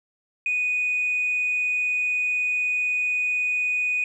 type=tone; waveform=sine; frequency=2481 Hz; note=D#7; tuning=6 cents flat; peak=-20 dBFS; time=0.46-4.04 s; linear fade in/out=2 ms; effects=tanh soft clip ceiling -17 dBFS